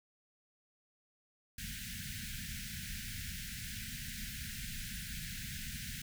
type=band-stop noise; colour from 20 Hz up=pink; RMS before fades=-43 dBFS; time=1.58-6.02 s; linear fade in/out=5 ms; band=240 to 1500 Hz; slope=96 dB/octave; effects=none